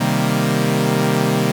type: chord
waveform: sawtooth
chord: C minor seventh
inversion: none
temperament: equal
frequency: 130.81 / 155.56 / 196 / 233.1 Hz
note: C3 / Eb3 / G3 / Bb3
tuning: 0 / 0 / 0 / 0 cents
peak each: -17 dBFS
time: 0-1.52 s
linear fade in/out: 10 ms
effects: none